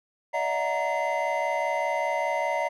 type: tone cluster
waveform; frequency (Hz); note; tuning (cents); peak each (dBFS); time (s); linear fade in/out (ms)
triangle; 582 / 647 / 727 / 933 / 2050; D5 / E5 / F#5 / A#5 / C7; -16 / -32 / -31 / +1 / -36; -28 / -28 / -30 / -27 / -31; 0.33-2.69; 20
effects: tanh soft clip ceiling -14 dBFS